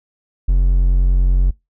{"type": "tone", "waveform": "triangle", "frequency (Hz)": 45.13, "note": "F#1", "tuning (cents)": -42, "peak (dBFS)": -8, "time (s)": [0.48, 1.51], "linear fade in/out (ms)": 10, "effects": ["noise-tail reverb RT60 0.2 s tail -23 dB re dry"]}